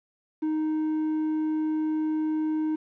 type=tone with quantisation; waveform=triangle; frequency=311.1 Hz; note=D#4; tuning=in tune; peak=-22 dBFS; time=0.42-2.76 s; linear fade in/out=10 ms; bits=8; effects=low-pass 2000 Hz 12 dB/octave